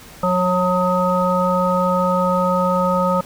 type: harmonic tone with a mistuned harmonic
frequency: 181.8 Hz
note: F#3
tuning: 30 cents flat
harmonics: 1 / 3 / 5 / 7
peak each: -20 / -19 / -23 / -20 dBFS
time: 0.23-3.21 s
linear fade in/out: 5 ms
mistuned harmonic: 7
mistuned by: -17 cents
effects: pink hiss -41 dBFS RMS until 3.25 s